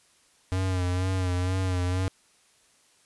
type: tone with vibrato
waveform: square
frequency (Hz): 91.9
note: F#2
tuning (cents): -11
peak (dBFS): -25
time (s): 0.52-2.08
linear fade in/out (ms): 0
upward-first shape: sine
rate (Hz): 2.1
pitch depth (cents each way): 46
effects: white hiss -62 dBFS RMS until 3.05 s + resampled to 24000 Hz